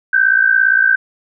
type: tone pair together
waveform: sine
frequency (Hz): 1527.5 / 1585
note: G6 / G6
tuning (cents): -45 / +19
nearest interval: minor second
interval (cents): 64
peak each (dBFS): -12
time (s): 0.13-0.96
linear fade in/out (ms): 5
effects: none